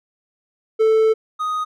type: tone pair in turn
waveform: triangle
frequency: 440.7 / 1246.5 Hz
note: A4 / D#6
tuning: +3 / +3 cents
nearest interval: octave + tritone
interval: 1800 cents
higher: second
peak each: -10 / -18 dBFS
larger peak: first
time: 0.79-1.14 / 1.39-1.65 s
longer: first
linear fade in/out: 20 ms
effects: none